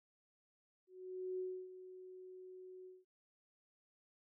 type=tone with ADSR envelope; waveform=sine; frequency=370 Hz; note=F#4; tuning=in tune; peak=-38 dBFS; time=0.87-3.05 s; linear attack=520 ms; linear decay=290 ms; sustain=-13 dB; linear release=190 ms; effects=none